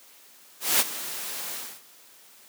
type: noise with ADSR envelope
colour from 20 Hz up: white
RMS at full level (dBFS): -19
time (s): 0.6-1.82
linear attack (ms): 200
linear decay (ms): 33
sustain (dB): -15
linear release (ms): 270
effects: white hiss -53 dBFS RMS until 2.48 s + high-pass 200 Hz 12 dB/octave